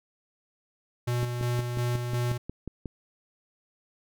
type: tone with tremolo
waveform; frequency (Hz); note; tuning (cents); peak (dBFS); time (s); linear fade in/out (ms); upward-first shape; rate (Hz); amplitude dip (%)
square; 121.5; B2; -28; -26; 1.07-2.38; 10; square; 2.8; 40
type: click train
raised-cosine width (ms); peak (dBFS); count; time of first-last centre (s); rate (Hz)
3; -22; 10; 1.23-2.857; 5.53
effects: none